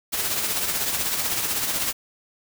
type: noise with tremolo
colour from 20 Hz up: white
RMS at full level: -23 dBFS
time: 0.12-1.93 s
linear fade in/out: 20 ms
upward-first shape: triangle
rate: 16 Hz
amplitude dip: 50%
effects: none